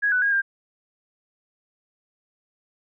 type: tone with pitch steps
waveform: sine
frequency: 1659 / 1492 / 1635 / 1595 Hz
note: G#6 / F#6 / G#6 / G6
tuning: -2 / +14 / -28 / +30 cents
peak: -18 dBFS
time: 0.02-0.42 s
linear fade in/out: 20 ms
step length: 100 ms
effects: none